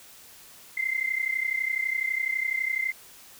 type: tone pair together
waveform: sine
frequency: 2065 / 2097 Hz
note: C7 / C7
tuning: -23 / +3 cents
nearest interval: unison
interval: 26 cents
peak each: -28 dBFS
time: 0.77-2.92 s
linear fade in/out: 5 ms
effects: white hiss -50 dBFS RMS until 3.39 s